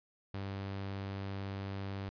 sawtooth tone, 98 Hz, G2, in tune, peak -34 dBFS, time 0.34-2.09 s, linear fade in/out 0 ms, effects resampled to 11025 Hz

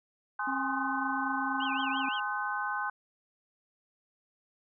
sine chord, Ab dominant seventh, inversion none, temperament equal with one note detuned, 830.6 / 1046.5 / 1244.5 / 1516.3 Hz, Ab5 / C6 / Eb6 / Gb6, 0 / 0 / 0 / +42 cents, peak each -36 / -36 / -39 / -34 dBFS, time 0.39-2.9 s, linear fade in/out 5 ms
harmonic tone, 268.7 Hz, C4, 46 cents sharp, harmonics 1 / 3 / 4, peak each -35 / -40 / -41 dBFS, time 0.47-2.09 s, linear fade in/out 5 ms
sine tone with vibrato, 2794 Hz, F7, in tune, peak -36 dBFS, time 1.6-2.2 s, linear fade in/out 5 ms, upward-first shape triangle, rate 5.9 Hz, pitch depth 280 cents each way
effects none

